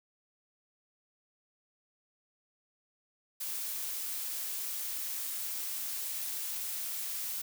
blue noise, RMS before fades -37 dBFS, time 3.4-7.42 s, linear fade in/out 10 ms, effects none

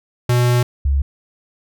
square / sine tone pair in turn, 122.3 / 69.16 Hz, B2 / C#2, -16 / -3 cents, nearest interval minor seventh, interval 987 cents, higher first, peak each -13 dBFS, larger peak neither, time 0.29-0.63 / 0.85-1.02 s, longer first, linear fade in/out 5 ms, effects none

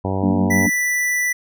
harmonic tone, 96 Hz, G2, 36 cents flat, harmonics 1 / 2 / 3 / 4 / 5 / 6 / 7 / 8 / 9 / 10, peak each -23 / -26 / -28 / -29 / -30 / -31 / -31 / -32 / -33 / -33 dBFS, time 0.04-0.67 s, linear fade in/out 10 ms
sine chord, Gb augmented, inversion none, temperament just, 185 / 231.2 / 289.1 Hz, Gb3 / Bb3 / D4, 0 / -14 / -27 cents, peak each -20 dBFS, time 0.22-0.7 s, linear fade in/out 20 ms
square tone, 1975.5 Hz, B6, in tune, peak -18 dBFS, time 0.5-1.33 s, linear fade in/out 10 ms
effects none

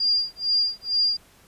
sine tone with tremolo, 4804 Hz, D8, 38 cents sharp, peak -17 dBFS, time 0-1.17 s, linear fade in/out 5 ms, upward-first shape sine, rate 2.2 Hz, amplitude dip 100%, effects pink hiss -55 dBFS RMS until 1.47 s + resampled to 32000 Hz

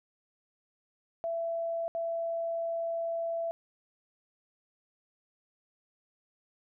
sine tone bursts at uneven times, 668 Hz, E5, 23 cents sharp, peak -30 dBFS, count 2, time 1.24-1.88 / 1.95-3.51 s, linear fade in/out 0 ms, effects none

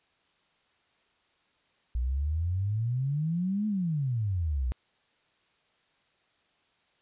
sine exponential two-way sweep, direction up then down, 58.27 to 216.8 to 58.27 Hz, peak -26 dBFS, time 1.95-4.72 s, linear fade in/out 0 ms, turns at 3.67 s, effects white hiss -69 dBFS RMS until 7.01 s + resampled to 8000 Hz

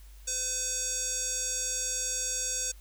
square tone with band-pass filter, 510 Hz, C5, 44 cents flat, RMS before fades -32 dBFS, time 0.27-2.72 s, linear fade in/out 10 ms, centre 7000 Hz, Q 5.6, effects added 50 Hz sine -47 dBFS peak until 2.8 s + white hiss -60 dBFS RMS until 2.8 s

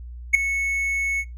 triangle tone with ADSR envelope, 2205 Hz, C#7, 10 cents flat, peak -6 dBFS, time 0.33-1.25 s, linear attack 18 ms, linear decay 5 ms, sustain -13 dB, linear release 55 ms, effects noise-tail reverb RT60 0.2 s tail -21 dB re dry + added 60 Hz sine -34 dBFS peak until 1.37 s

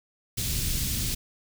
pink band-stop noise, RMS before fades -28 dBFS, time 0.37-1.15 s, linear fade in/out 10 ms, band 170 to 3800 Hz, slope 12 dB/octave, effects none

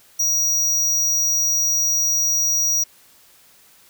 square tone, 5760 Hz, F#8, 47 cents flat, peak -17 dBFS, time 0.19-2.84 s, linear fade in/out 10 ms, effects white hiss -52 dBFS RMS until 3.89 s

